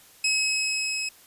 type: tone with level ramp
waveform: 20% pulse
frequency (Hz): 2562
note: E7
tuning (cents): -50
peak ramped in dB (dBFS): -16 to -23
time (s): 0.24-1.09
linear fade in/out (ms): 5
effects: white hiss -53 dBFS RMS until 1.26 s + resampled to 32000 Hz